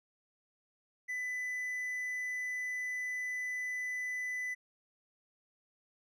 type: tone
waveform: triangle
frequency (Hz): 1998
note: B6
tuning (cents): +20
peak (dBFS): -33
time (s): 1.08-4.55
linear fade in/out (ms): 20
effects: none